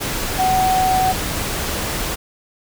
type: tone in noise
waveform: sine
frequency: 749 Hz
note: F#5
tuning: 21 cents sharp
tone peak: -14 dBFS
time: 0.38-1.13 s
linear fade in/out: 20 ms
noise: pink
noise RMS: -23 dBFS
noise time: 0-2.16 s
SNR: +6 dB
effects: none